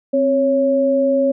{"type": "tone pair together", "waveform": "sine", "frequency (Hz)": [263.6, 553.7], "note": ["C4", "C#5"], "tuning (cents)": [13, -2], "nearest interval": "octave + minor second", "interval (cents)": 1285, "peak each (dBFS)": [-18, -14], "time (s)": [0.13, 1.32], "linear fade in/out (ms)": 10, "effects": []}